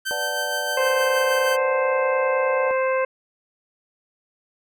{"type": "tone with tremolo", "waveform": "sawtooth", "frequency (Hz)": 1550, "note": "G6", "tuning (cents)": -20, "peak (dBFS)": -20, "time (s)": [0.05, 1.57], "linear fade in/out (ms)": 20, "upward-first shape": "sine", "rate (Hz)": 6.4, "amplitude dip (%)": 35}
{"type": "chord", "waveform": "sine", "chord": "B minor seventh", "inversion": "none", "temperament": "equal", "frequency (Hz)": [493.9, 587.3, 740, 880], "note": ["B4", "D5", "F#5", "A5"], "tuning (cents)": [0, 0, 0, 0], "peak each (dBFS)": [-34, -29, -33, -33], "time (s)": [0.11, 2.71], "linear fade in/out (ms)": 0}
{"type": "harmonic tone", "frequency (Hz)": 523.3, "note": "C5", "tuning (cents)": 0, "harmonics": [1, 2, 3, 4, 5], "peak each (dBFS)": [-20, -26, -30, -32, -34], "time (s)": [0.77, 3.05], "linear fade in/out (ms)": 5}
{"effects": []}